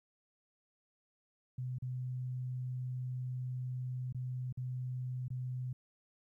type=tone with dropouts; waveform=sine; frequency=126.7 Hz; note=B2; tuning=45 cents sharp; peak=-36 dBFS; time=1.58-5.73 s; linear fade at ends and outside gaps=5 ms; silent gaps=1.785-1.822 / 4.126-4.146 / 4.526-4.573 / 5.282-5.303 s; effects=13-bit